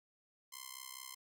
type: tone with amplitude modulation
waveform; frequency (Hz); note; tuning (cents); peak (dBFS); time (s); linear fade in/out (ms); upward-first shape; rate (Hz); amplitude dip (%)
5% pulse; 1041; C6; -9; -31; 0.52-1.15; 10; sine; 64.9; 95
effects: none